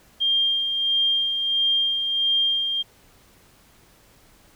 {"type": "tone with tremolo", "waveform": "sine", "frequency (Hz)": 3200, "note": "G7", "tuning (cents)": 35, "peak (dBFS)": -17, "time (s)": [0.2, 2.83], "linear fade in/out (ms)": 20, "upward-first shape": "sine", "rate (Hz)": 1.5, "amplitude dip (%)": 45, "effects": ["pink hiss -55 dBFS RMS until 4.55 s"]}